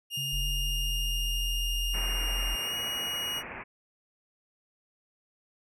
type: tone with pitch glide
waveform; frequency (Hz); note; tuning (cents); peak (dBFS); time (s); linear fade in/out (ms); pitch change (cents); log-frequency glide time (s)
40% pulse; 2833 to 2886; F7 to F#7; +24 to -44; -30; 0.1-3.43; 50; +32; 2.62-2.77
type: tone with exponential decay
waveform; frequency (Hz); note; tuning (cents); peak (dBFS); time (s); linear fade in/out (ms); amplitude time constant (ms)
sine; 138.59; C#3; 0; -36; 0.17-3.35; 5; 690
type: tone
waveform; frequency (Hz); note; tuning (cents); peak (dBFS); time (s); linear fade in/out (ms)
sine; 42.8; F1; -34; -29; 0.32-2.56; 20
type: low-pass noise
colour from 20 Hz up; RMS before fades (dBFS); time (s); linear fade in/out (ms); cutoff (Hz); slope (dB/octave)
white; -41; 1.93-3.64; 20; 2600; 96
effects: none